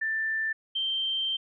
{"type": "tone pair in turn", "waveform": "sine", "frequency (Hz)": [1774, 3137], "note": ["A6", "G7"], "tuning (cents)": [14, 1], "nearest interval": "minor seventh", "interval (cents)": 987, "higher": "second", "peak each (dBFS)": -26, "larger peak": "neither", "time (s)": [[0.01, 0.53], [0.75, 1.37]], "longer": "second", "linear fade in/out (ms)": 10, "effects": []}